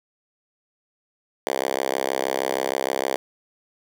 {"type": "tone with high-pass filter", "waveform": "5% pulse", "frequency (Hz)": 66.4, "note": "C2", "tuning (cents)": 26, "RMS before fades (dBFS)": -25, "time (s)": [1.47, 3.16], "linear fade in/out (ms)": 0, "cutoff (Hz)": 470, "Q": 1.4, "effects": []}